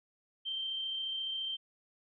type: tone with amplitude modulation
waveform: sine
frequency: 3136 Hz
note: G7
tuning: in tune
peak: -33 dBFS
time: 0.45-1.57 s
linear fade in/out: 20 ms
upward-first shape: sine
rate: 34.4 Hz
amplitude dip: 25%
effects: none